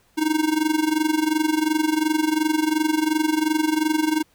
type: tone with amplitude modulation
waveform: square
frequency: 311.1 Hz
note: D#4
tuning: in tune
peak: -16 dBFS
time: 0.17-4.23 s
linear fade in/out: 20 ms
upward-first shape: sine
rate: 22.8 Hz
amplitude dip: 80%
effects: pink hiss -61 dBFS RMS until 4.34 s